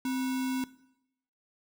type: tone with sample-and-hold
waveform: sine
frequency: 260 Hz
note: C4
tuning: 11 cents flat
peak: -28 dBFS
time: 0.05-0.64 s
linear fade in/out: 2 ms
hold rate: 1225 Hz
effects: noise-tail reverb RT60 0.8 s tail -18 dB re dry